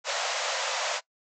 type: band-pass noise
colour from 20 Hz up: pink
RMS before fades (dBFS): -30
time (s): 0.04-1.01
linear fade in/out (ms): 50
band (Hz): 500 to 7500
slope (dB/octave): 96
effects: noise-tail reverb RT60 0.1 s tail -21 dB re dry